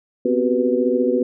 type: tone cluster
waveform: sine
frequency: 247.4 / 261.8 / 370.3 / 392.8 / 493 Hz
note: B3 / C4 / F#4 / G4 / B4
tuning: +3 / +1 / +1 / +4 / -3 cents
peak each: -22 / -23 / -21 / -26 / -20 dBFS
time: 0.25-1.23 s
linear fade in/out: 5 ms
effects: none